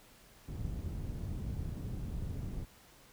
white low-pass noise, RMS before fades -39 dBFS, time 0.48-2.65 s, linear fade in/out 5 ms, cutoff 120 Hz, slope 12 dB/octave, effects pink hiss -60 dBFS RMS until 3.12 s

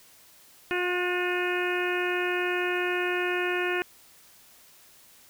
harmonic tone with a mistuned harmonic, 357.6 Hz, F4, 41 cents sharp, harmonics 1 / 2 / 3 / 4 / 5 / 6 / 7 / 8, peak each -28 / -36 / -38 / -33 / -33 / -40 / -33 / -40 dBFS, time 0.71-3.82 s, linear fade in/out 0 ms, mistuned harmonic 4, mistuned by +20 cents, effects white hiss -55 dBFS RMS until 5.29 s

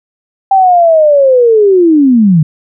sine linear sweep, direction down, 787 to 146.83 Hz, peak -3 dBFS, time 0.51-2.43 s, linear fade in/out 5 ms, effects none

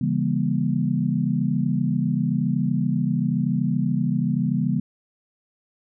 sine chord, C# diminished seventh, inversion none, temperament just, 138.59 / 166.31 / 199.57 / 239.5 Hz, C#3 / E3 / G3 / Bb3, 0 / +16 / +31 / +47 cents, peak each -25 dBFS, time 0.01-4.8 s, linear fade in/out 5 ms, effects none

